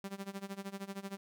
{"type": "tone with tremolo", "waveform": "sawtooth", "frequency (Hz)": 196.5, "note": "G3", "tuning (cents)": 4, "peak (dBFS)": -34, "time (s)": [0.04, 1.17], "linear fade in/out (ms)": 0, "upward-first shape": "sine", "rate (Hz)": 13, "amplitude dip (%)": 90, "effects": []}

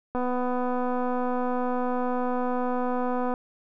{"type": "click train", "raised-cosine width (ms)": 1, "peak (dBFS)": -16, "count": 795, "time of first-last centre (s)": [0.15, 3.339], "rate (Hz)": 249, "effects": []}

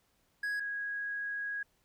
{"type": "tone pair in turn", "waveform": ["triangle", "sine"], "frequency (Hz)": [1661.2, 1652.3], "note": ["G#6", "G#6"], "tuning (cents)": [0, -9], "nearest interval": "unison", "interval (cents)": 9, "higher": "first", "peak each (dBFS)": [-30, -34], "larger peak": "first", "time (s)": [[0.43, 0.6], [0.6, 1.63]], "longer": "second", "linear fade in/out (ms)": 5, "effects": ["pink hiss -73 dBFS RMS until 1.84 s"]}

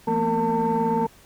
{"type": "tone cluster", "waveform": "sine", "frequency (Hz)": [169, 224, 242.8, 458, 898], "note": ["E3", "A3", "B3", "A#4", "A5"], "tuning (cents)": [43, 31, -29, -31, 35], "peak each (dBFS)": [-29, -25, -28, -24, -22], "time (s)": [0.07, 1.07], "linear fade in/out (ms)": 10, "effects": ["tanh soft clip ceiling -14 dBFS", "pink hiss -52 dBFS RMS until 1.25 s"]}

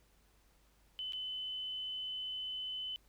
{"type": "tone with dropouts", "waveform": "sine", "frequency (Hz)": 3025, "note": "F#7", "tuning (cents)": 38, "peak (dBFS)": -38, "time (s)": [0.99, 2.96], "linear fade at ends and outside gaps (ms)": 0, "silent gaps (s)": [1.123, 1.133], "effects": ["added 50 Hz sine -68 dBFS peak until 3.08 s", "pink hiss -71 dBFS RMS until 3.08 s"]}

